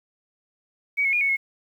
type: tone with pitch steps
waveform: sine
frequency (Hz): 2261 / 2182 / 2430 / 2213 / 2172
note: C#7 / C#7 / D#7 / C#7 / C#7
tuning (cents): +34 / -28 / -42 / -3 / -36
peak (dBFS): -19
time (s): 0.97-1.37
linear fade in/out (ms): 20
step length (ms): 80
effects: 9-bit